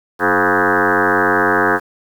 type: tone with frequency modulation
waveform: sine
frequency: 987.8 Hz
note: B5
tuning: in tune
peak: -11 dBFS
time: 0.19-1.8 s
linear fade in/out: 50 ms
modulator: 93.6 Hz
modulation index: 7.7
effects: 7-bit